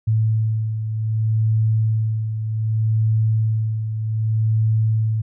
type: beating tone pair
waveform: sine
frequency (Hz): 110 / 110.65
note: A2 / A2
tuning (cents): 0 / +10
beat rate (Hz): 0.65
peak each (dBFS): -17 / -25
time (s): 0.07-5.22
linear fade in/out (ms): 10
effects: none